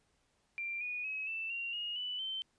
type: tone with pitch steps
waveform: sine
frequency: 2369 / 2461 / 2557 / 2656 / 2759 / 2866 / 2978 / 3094 Hz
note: D7 / D#7 / D#7 / E7 / F7 / F7 / F#7 / G7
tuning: +14 / -20 / +47 / +12 / -22 / +44 / +11 / -23 cents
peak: -36 dBFS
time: 0.58-2.42 s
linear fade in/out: 0 ms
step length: 230 ms
effects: pink hiss -75 dBFS RMS until 2.58 s + resampled to 22050 Hz